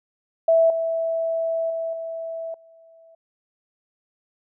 sine tone with level steps, 657 Hz, E5, 6 cents flat, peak -13 / -21 / -24 / -28 / -48 dBFS, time 0.48-3.15 s, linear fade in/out 5 ms, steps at 0.7 / 1.7 / 1.93 / 2.54 s, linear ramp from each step 2 ms, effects none

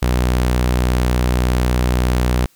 sawtooth tone, 61.74 Hz, B1, in tune, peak -10 dBFS, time 0.02-2.46 s, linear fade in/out 5 ms, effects white hiss -55 dBFS RMS until 2.55 s

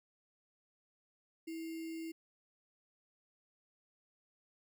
sine tone with sample-and-hold, 326 Hz, E4, 19 cents flat, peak -40 dBFS, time 1.47-2.12 s, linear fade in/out 10 ms, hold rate 2450 Hz, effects none

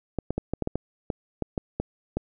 clicks, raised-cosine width 2 ms, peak -13 dBFS, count 12, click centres 0.187 / 0.306 / 0.38 / 0.536 / 0.623 / 0.674 / 0.756 / 1.102 / 1.423 / 1.578 / 1.8 / 2.17 s, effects none

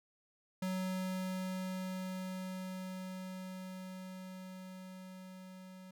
square tone with level ramp, 186.2 Hz, F#3, 11 cents sharp, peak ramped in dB -35 to -51 dBFS, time 0.62-5.91 s, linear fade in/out 5 ms, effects none

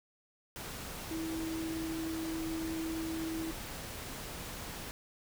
sine tone in noise, 323.7 Hz, E4, 31 cents flat, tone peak -35 dBFS, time 1.11-3.51 s, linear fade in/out 0 ms, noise pink, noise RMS -43 dBFS, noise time 0.56-4.91 s, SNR +5 dB, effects none

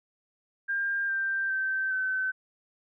sine tone with pitch steps, 1600 / 1575.2 / 1550.9 / 1526.9 Hz, G6 / G6 / G6 / G6, +35 / +8 / -19 / -46 cents, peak -26 dBFS, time 0.68-2.32 s, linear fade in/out 20 ms, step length 410 ms, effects none

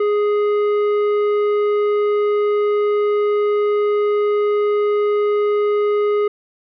triangle tone with tanh clipping, 415.3 Hz, G#4, in tune, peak -16 dBFS, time 0-6.28 s, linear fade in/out 5 ms, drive 14 dB, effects none

